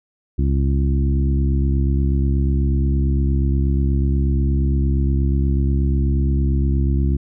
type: harmonic tone with a mistuned harmonic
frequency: 68.4 Hz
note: C#2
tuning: 23 cents flat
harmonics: 1 / 2 / 3 / 4 / 5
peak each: -16 / -22 / -26 / -28 / -30 dBFS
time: 0.38-7.17 s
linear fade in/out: 10 ms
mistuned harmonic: 1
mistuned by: +15 cents
effects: none